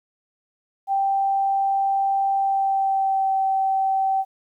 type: tone with pitch glide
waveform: sine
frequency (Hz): 784 to 771.9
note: G5 to G5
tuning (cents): 0 to -27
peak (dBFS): -18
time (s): 0.87-4.25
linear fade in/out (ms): 50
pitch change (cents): -27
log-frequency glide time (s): 2.36-3.35
effects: 10-bit